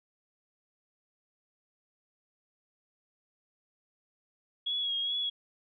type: tone with vibrato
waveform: sine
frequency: 3322 Hz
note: G#7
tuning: in tune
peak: -29 dBFS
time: 4.66-5.3 s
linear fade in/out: 10 ms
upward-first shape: sine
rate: 2.4 Hz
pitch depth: 36 cents each way
effects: none